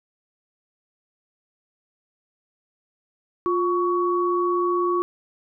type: tone pair together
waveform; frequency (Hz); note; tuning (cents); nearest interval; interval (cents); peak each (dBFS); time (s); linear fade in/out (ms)
sine; 353.1 / 1121; F4 / C#6; +19 / +19; octave + minor sixth; 2000; -21 / -23; 3.46-5.02; 0
effects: none